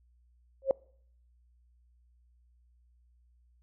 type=tone with exponential growth; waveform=sine; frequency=538 Hz; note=C5; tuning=48 cents sharp; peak=-17 dBFS; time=0.62-0.71 s; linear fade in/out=1 ms; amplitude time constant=18 ms; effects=noise-tail reverb RT60 0.6 s tail -25 dB re dry + added 60 Hz sine -62 dBFS peak until 3.62 s